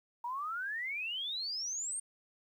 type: exponential sweep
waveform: sine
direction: up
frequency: 931 to 8920 Hz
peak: -35 dBFS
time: 0.24-2 s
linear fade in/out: 5 ms
effects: 11-bit